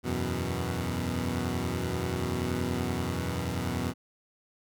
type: chord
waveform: 15% pulse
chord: E suspended second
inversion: none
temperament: equal with one note detuned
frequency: 82.07 / 92.5 / 123.47 Hz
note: E2 / F#2 / B2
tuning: -7 / 0 / 0 cents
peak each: -27 dBFS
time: 0.03-3.94 s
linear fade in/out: 50 ms
effects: none